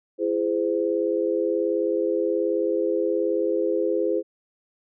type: tone cluster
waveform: sine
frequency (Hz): 336.4 / 415.1 / 515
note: E4 / G#4 / C5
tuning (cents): +35 / -1 / -28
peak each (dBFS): -25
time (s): 0.18-4.23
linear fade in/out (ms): 50
effects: none